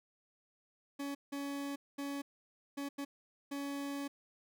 40% pulse tone bursts at uneven times, 281.2 Hz, C#4, 25 cents sharp, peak -37 dBFS, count 6, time 0.99-1.15 / 1.32-1.76 / 1.98-2.22 / 2.77-2.89 / 2.98-3.05 / 3.51-4.08 s, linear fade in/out 10 ms, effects none

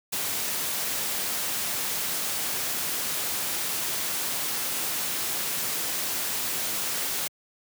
white noise, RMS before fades -29 dBFS, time 0.12-7.28 s, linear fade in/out 10 ms, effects high-pass 100 Hz 12 dB/octave

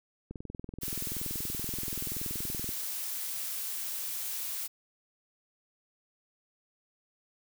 click train, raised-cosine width 3 ms, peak -27 dBFS, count 51, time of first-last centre 0.31-2.691 s, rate 21 Hz
blue noise, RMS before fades -36 dBFS, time 0.81-4.68 s, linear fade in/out 20 ms
effects none

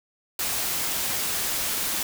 white noise, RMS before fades -27 dBFS, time 0.39-2.03 s, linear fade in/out 2 ms, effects none

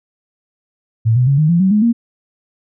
sine tone with pitch steps, 112.8 / 125.16 / 138.87 / 154.09 / 170.97 / 189.71 / 210.5 / 233.6 Hz, A2 / B2 / C#3 / D#3 / F3 / F#3 / G#3 / A#3, +44 / +24 / +3 / -16 / -37 / +44 / +24 / +4 cents, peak -9 dBFS, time 1.05-1.93 s, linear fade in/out 20 ms, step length 110 ms, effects none

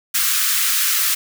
white high-pass noise, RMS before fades -18 dBFS, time 0.14-1.15 s, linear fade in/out 10 ms, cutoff 1200 Hz, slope 48 dB/octave, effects none

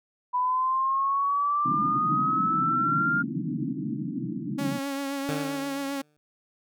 sine linear sweep, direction up, 987.8 to 1412 Hz, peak -22 dBFS, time 0.33-3.23 s, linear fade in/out 20 ms
white band-pass noise, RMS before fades -31 dBFS, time 1.65-4.79 s, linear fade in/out 10 ms, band 130 to 320 Hz, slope 96 dB/octave
sawtooth tone with vibrato, 277.2 Hz, C#4, in tune, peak -25 dBFS, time 4.58-6.02 s, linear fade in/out 10 ms, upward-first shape triangle, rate 7.6 Hz, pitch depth 35 cents each way
15% pulse tone with exponential decay, 150 Hz, D3, 37 cents sharp, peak -21 dBFS, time 5.29-6.17 s, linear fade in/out 0 ms, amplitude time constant 190 ms
effects none

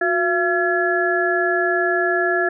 harmonic tone with a mistuned harmonic, 340 Hz, F4, 46 cents flat, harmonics 1 / 2 / 4 / 5, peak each -21 / -22 / -27 / -20 dBFS, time 0.01-2.49 s, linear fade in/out 5 ms, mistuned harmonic 1, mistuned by +110 cents, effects none

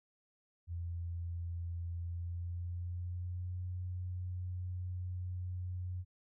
sine tone with pitch glide, 85.6 to 90.48 Hz, F2 to F#2, -34 to -38 cents, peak -37 dBFS, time 0.67-6.05 s, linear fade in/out 50 ms, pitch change +96 cents, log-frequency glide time 2-3.69 s, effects none

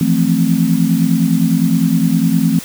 sine chord, F major seventh, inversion third, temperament equal, 164.81 / 174.61 / 220 / 261.6 Hz, E3 / F3 / A3 / C4, 0 / 0 / 0 / 0 cents, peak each -16 dBFS, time 0.01-2.59 s, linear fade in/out 2 ms, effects white hiss -31 dBFS RMS until 2.64 s

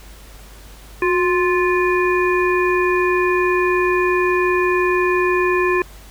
harmonic tone with a mistuned harmonic, 349.2 Hz, F4, in tune, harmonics 1 / 3 / 5 / 7, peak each -16 / -21 / -23 / -24 dBFS, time 1.02-5.82 s, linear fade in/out 2 ms, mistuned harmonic 1, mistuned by +67 cents, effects added 50 Hz sine -39 dBFS peak until 6.1 s + pink hiss -44 dBFS RMS until 6.1 s

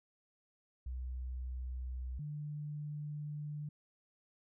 sine tone pair in turn, 63.1 / 148.57 Hz, B1 / D3, +38 / +20 cents, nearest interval octave + minor third, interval 1482 cents, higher second, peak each -38 / -39 dBFS, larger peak first, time 0.86-2.19 / 2.19-3.69 s, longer second, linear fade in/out 5 ms, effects none

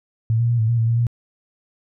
sine tone with pitch steps, 113 / 117.8 / 118.9 / 110.6 / 118 / 113.4 / 116.4 / 118.6 Hz, A2 / A#2 / A#2 / A2 / A#2 / A#2 / A#2 / A#2, +47 / +19 / +35 / +9 / +22 / -47 / -2 / +30 cents, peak -15 dBFS, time 0.3-1.068 s, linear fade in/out 0 ms, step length 96 ms, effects none

